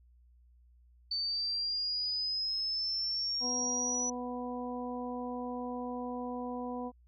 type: exponential sweep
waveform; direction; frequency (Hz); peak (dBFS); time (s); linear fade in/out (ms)
sine; up; 4537 to 5920; -31; 1.11-4.1; 5
type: harmonic tone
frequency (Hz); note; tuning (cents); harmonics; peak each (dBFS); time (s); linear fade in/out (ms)
246.9; B3; 0; 1 / 2 / 3 / 4; -38 / -41 / -43 / -44; 3.4-6.92; 50
effects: added 60 Hz sine -59 dBFS peak until 7.07 s